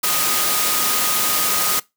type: tone in noise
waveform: sine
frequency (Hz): 1244.5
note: D#6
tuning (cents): 0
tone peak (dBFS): -27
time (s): 0.03-1.8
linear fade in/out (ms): 10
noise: white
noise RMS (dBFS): -19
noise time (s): 0.03-1.8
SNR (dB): -11
effects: noise-tail reverb RT60 0.2 s tail -22 dB re dry + high-pass 150 Hz 12 dB/octave